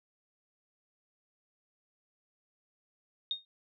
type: tone with exponential decay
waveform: sine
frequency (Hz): 3700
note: A#7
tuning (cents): -14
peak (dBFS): -27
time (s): 3.31-3.45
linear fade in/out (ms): 1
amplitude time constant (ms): 29
effects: none